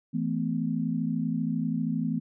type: chord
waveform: sine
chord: E suspended fourth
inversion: none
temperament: equal with one note detuned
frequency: 164.81 / 220 / 252.7 Hz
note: E3 / A3 / B3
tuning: 0 / 0 / +40 cents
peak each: -30 dBFS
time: 0.13-2.2 s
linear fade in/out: 20 ms
effects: none